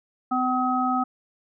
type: harmonic tone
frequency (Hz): 254.1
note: B3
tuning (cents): +49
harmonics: 1 / 3 / 5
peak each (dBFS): -25 / -25 / -25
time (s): 0.31-1.04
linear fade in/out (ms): 10
effects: none